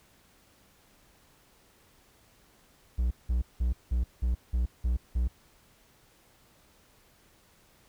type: tone bursts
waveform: triangle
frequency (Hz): 60.6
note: B1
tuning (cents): -32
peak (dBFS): -22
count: 8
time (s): 2.98-5.28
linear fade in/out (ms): 10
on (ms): 130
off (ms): 180
effects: pink hiss -62 dBFS RMS until 7.88 s